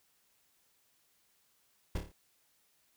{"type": "noise with echo", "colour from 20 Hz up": "brown", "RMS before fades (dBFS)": -32, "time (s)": [1.95, 1.98], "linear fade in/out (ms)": 5, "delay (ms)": 28, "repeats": 5, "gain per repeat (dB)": -5, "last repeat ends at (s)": 2.12, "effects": ["white hiss -72 dBFS RMS until 2.96 s"]}